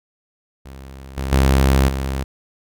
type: tone with level steps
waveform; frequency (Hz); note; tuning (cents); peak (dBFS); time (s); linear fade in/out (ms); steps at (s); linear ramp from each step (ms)
sawtooth; 67; C2; +42; -31 / -18 / -8 / -17; 0.65-2.24; 10; 1.17 / 1.32 / 1.88; 5
effects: none